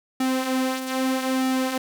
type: tone with flanger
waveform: sawtooth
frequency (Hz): 260.5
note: C4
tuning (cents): -7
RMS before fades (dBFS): -24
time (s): 0.2-1.78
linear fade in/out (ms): 5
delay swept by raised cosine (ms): 1.9 to 7.7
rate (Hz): 0.79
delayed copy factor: -0.5
effects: none